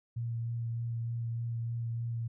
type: tone with vibrato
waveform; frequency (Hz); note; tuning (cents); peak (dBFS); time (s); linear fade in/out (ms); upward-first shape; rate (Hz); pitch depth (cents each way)
sine; 116.54; A#2; 0; -32; 0.16-2.28; 10; sine; 3.3; 14
effects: none